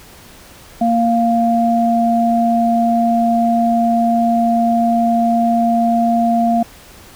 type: tone pair together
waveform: sine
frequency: 231.8 / 697 Hz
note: A#3 / F5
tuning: -10 / -4 cents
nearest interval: octave + perfect fifth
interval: 1906 cents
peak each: -14 dBFS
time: 0.81-6.63 s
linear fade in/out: 5 ms
effects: pink hiss -41 dBFS RMS until 7.15 s